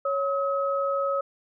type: tone pair together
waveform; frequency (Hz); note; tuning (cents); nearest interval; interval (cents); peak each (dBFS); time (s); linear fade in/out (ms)
sine; 554.4 / 1278.1; C#5 / D#6; 0 / +46; octave + major second; 1446; -25 / -27; 0.05-1.21; 5
effects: none